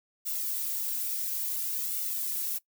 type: noise with flanger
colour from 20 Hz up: violet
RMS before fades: -32 dBFS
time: 0.25-2.59 s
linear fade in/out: 20 ms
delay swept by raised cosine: 1.4 to 3.5 ms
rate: 0.58 Hz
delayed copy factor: +0.85
effects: noise-tail reverb RT60 0.1 s tail -20 dB re dry